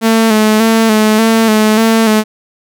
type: tone with vibrato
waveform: sawtooth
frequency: 220 Hz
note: A3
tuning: in tune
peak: -3 dBFS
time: 0.01-2.24 s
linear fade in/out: 50 ms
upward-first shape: square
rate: 1.7 Hz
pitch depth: 37 cents each way
effects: none